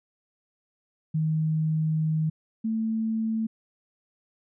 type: tone pair in turn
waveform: sine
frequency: 157.1 / 222.2 Hz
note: D#3 / A3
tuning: +17 / +17 cents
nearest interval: tritone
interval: 600 cents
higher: second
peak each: -22 / -24 dBFS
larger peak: first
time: 1.14-2.3 / 2.64-3.47 s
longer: first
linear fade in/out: 10 ms
effects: none